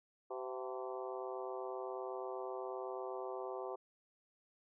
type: harmonic tone with a mistuned harmonic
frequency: 128 Hz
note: C3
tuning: 38 cents flat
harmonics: 3 / 4 / 5 / 6 / 7 / 8 / 9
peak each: -44 / -46 / -48 / -50 / -51 / -52 / -53 dBFS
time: 0.3-3.76 s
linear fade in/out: 10 ms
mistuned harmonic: 5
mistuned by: +71 cents
effects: none